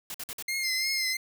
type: noise bursts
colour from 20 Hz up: white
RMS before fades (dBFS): -37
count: 4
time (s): 0.1-0.425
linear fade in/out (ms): 2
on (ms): 43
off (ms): 51
type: tone with vibrato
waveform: sawtooth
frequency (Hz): 2100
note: C7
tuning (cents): +6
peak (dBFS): -25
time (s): 0.48-1.17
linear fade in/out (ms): 5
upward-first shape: triangle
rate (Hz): 2.9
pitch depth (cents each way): 54
type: tone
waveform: sine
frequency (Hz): 5190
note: E8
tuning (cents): -28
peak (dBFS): -30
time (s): 0.63-1.14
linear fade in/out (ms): 20
effects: none